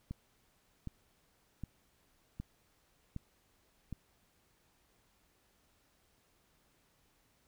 click train, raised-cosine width 5 ms, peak -28 dBFS, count 6, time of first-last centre 0.11-3.927 s, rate 1.31 Hz, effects pink hiss -72 dBFS RMS until 7.47 s

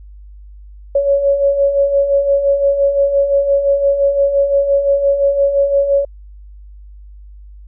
sine beating tone pair, 554.4 / 560.2 Hz, C#5 / C#5, 0 / +18 cents, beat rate 5.8 Hz, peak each -19 / -11 dBFS, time 0.95-6.05 s, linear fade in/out 5 ms, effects added 50 Hz sine -34 dBFS peak until 7.67 s

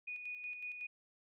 sine tone with tremolo, 2469 Hz, D#7, 14 cents flat, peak -40 dBFS, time 0.07-0.87 s, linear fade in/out 10 ms, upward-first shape square, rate 5.4 Hz, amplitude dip 45%, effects none

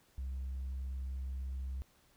triangle tone with tanh clipping, 65.8 Hz, C2, 10 cents sharp, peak -37 dBFS, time 0.18-1.82 s, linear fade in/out 0 ms, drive 6 dB, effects pink hiss -68 dBFS RMS until 2.16 s

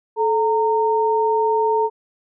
sine tone pair together, 435 / 920 Hz, A4 / A#5, -20 / -23 cents, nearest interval octave + minor second, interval 1297 cents, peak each -18 dBFS, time 0.16-1.9 s, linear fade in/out 50 ms, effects none

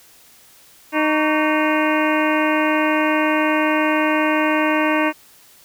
harmonic tone with a mistuned harmonic, 307.6 Hz, D#4, 20 cents flat, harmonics 1 / 2 / 3 / 4 / 5 / 6 / 7 / 8 / 9, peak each -19 / -22 / -24 / -25 / -26 / -27 / -27 / -28 / -29 dBFS, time 0.92-5.13 s, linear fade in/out 50 ms, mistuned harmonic 4, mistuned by -140 cents, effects white hiss -49 dBFS RMS until 5.64 s

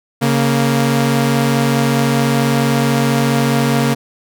sawtooth tone pair together, 138.79 / 233 Hz, C#3 / A#3, +2 / -1 cents, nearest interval major sixth, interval 897 cents, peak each -11 dBFS, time 0.21-3.95 s, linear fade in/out 20 ms, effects none

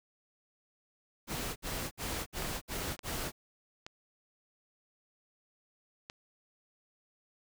pink noise bursts, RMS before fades -37 dBFS, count 6, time 1.27-3.32 s, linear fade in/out 50 ms, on 290 ms, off 62 ms
clicks, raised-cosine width 0.2 ms, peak -26 dBFS, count 5, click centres 2.422 / 2.894 / 2.992 / 3.865 / 6.099 s
effects none

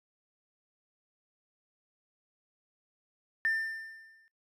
triangle tone with exponential decay, 1792 Hz, A6, 31 cents sharp, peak -21 dBFS, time 3.45-4.28 s, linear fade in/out 0 ms, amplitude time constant 180 ms, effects noise-tail reverb RT60 0.2 s tail -25 dB re dry + tanh soft clip ceiling -22 dBFS

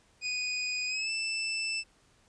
25% pulse tone with pitch glide, 2483 to 2646 Hz, D#7 to E7, -4 to +6 cents, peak -27 dBFS, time 0.21-1.84 s, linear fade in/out 50 ms, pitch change +110 cents, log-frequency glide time 0.87-1.1 s, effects pink hiss -65 dBFS RMS until 2.28 s + resampled to 22050 Hz

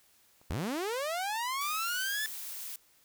clicks, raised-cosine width 1 ms, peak -46 / -37 dBFS, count 2, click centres 0.415 / 0.515 s
sawtooth linear sweep, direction up, 58 to 1760 Hz, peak -28 dBFS, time 0.5-2.26 s, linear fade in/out 0 ms
blue noise, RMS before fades -41 dBFS, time 1.61-2.76 s, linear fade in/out 2 ms
effects white hiss -65 dBFS RMS until 3.04 s

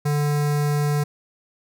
square tone with notch filter, 146.83 Hz, D3, in tune, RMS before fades -21 dBFS, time 0.05-1.04 s, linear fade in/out 10 ms, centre 3100 Hz, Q 1.6, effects none

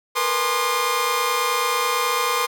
sawtooth tone cluster, 461.1 / 490.3 / 832 / 1055 / 1213 Hz, A#4 / B4 / G#5 / C6 / D#6, -19 / -13 / +3 / +14 / -44 cents, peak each -27 / -23 / -28 / -19 / -21 dBFS, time 0.15-2.47 s, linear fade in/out 20 ms, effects none

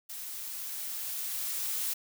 blue noise with level ramp, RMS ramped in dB -41 to -32 dBFS, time 0.09-1.94 s, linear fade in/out 10 ms, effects none

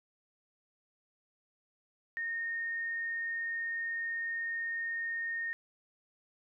sine tone, 1842 Hz, A#6, 21 cents flat, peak -33 dBFS, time 2.17-5.53 s, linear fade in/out 0 ms, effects none

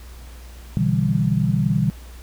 sine chord, E minor seventh, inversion second, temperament equal, 123.47 / 146.83 / 164.81 / 196 Hz, B2 / D3 / E3 / G3, 0 / 0 / 0 / 0 cents, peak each -22 dBFS, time 0.77-1.9 s, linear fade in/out 0 ms, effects added 60 Hz sine -37 dBFS peak until 2.22 s + pink hiss -47 dBFS RMS until 2.22 s

